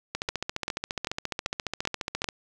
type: two click trains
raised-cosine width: 0.2 ms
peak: -12 / -12 dBFS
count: 6 / 32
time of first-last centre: 0.29-2.243 / 0.15-2.288 s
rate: 2.56 / 14.5 Hz
effects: none